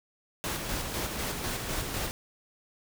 pink noise with tremolo, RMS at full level -32 dBFS, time 0.44-2.11 s, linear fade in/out 0 ms, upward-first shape square, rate 4 Hz, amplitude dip 35%, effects none

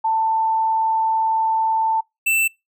sine / square tone pair in turn, 889 / 2664 Hz, A5 / E7, +18 / +18 cents, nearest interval octave + perfect fifth, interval 1900 cents, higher second, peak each -16 dBFS, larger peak neither, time 0.04-2.01 / 2.26-2.48 s, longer first, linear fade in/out 10 ms, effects noise-tail reverb RT60 0.2 s tail -25 dB re dry

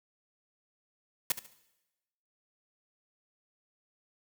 white noise with echo, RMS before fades -27 dBFS, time 1.3-1.32 s, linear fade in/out 2 ms, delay 72 ms, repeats 3, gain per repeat -12 dB, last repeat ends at 1.536 s, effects noise-tail reverb RT60 1.0 s tail -18 dB re dry

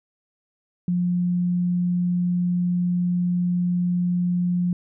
sine tone, 177.3 Hz, F3, 26 cents sharp, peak -19 dBFS, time 0.88-4.73 s, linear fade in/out 2 ms, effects none

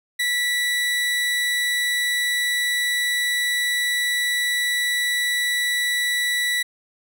30% pulse tone, 1955 Hz, B6, 18 cents flat, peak -17 dBFS, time 0.19-6.63 s, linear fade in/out 10 ms, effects none

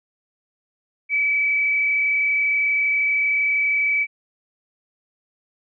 sine tone with frequency modulation, 2293 Hz, D7, 42 cents flat, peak -17 dBFS, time 1.09-4.07 s, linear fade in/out 50 ms, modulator 32.6 Hz, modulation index 0.87, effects none

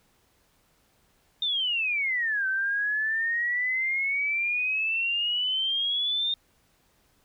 sine exponential two-way sweep, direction down then up, 3660 to 1532 to 3660 Hz, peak -24 dBFS, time 1.42-6.34 s, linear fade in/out 2 ms, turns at 2.47 s, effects pink hiss -66 dBFS RMS until 7.24 s

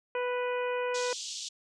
harmonic tone, 493.9 Hz, B4, in tune, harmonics 1 / 2 / 3 / 4 / 5 / 6, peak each -30 / -36 / -40 / -44 / -41 / -49 dBFS, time 0.15-1.13 s, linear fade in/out 2 ms
white band-pass noise, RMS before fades -39 dBFS, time 0.94-1.49 s, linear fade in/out 10 ms, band 3000 to 7400 Hz, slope 48 dB/octave
effects none

